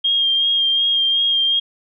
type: tone with vibrato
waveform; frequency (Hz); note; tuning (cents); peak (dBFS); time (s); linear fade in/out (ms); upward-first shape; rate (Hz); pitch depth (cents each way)
sine; 3223; G7; +47; -14; 0.04-1.6; 10; sine; 2.7; 23
effects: none